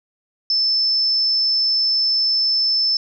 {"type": "tone", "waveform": "sine", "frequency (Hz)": 5274, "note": "E8", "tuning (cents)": 0, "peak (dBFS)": -15, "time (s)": [0.5, 2.97], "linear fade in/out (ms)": 2, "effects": []}